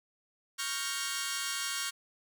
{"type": "chord", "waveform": "10% pulse", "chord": "G half-diminished seventh", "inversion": "second", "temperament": "equal", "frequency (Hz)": [1108.7, 1396.9, 1568, 1864.7], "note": ["Db6", "F6", "G6", "Bb6"], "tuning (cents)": [0, 0, 0, 0], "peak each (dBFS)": -30, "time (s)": [0.58, 1.91], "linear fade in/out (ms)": 20, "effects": []}